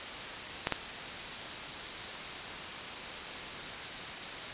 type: clicks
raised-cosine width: 0.3 ms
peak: -12 dBFS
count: 2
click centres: 0.671 / 0.723 s
effects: white hiss -39 dBFS RMS until 4.53 s + resampled to 8000 Hz